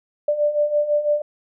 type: beating tone pair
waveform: sine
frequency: 587.3 / 593.3 Hz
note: D5 / D5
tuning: 0 / +18 cents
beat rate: 6 Hz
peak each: -23 / -18 dBFS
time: 0.28-1.22 s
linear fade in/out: 5 ms
effects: none